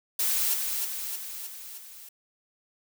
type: noise with echo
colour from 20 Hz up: blue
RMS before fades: -26 dBFS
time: 0.19-0.54 s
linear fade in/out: 5 ms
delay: 310 ms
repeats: 5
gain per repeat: -4 dB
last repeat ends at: 2.09 s
effects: none